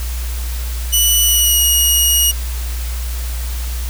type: tone with pitch glide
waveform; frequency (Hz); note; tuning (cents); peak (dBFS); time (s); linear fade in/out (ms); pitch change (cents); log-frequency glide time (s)
10% pulse; 2960 to 2884; F#7 to F#7; 0 to -45; -3; 0.92-2.32; 20; -45; 1.24-1.64
effects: added 60 Hz sine -19 dBFS peak until 3.89 s + white hiss -31 dBFS RMS until 3.89 s